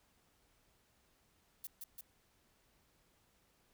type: noise with echo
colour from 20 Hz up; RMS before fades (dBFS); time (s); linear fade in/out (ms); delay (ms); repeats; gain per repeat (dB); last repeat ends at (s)
violet; -45; 1.64-1.67; 2; 170; 2; -2; 2.01
effects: pink hiss -73 dBFS RMS until 3.73 s